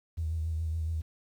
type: tone with vibrato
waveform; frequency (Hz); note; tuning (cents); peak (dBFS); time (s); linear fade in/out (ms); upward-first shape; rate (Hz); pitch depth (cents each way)
triangle; 80.5; E2; -41; -25; 0.17-1.02; 20; triangle; 7.1; 50
effects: tanh soft clip ceiling -27 dBFS + 10-bit